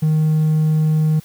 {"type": "tone", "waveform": "triangle", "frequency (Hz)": 155.56, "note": "D#3", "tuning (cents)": 0, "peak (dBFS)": -10, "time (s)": [0.02, 1.2], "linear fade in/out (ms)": 10, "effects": ["tanh soft clip ceiling -7 dBFS", "white hiss -47 dBFS RMS until 1.24 s"]}